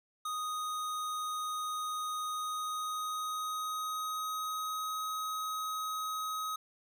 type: tone with pitch glide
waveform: square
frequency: 1244.5 to 1265.5 Hz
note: D#6 to D#6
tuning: 0 to +29 cents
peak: -35 dBFS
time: 0.25-6.56 s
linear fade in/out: 5 ms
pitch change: +29 cents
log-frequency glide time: 2.31-5.01 s
effects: none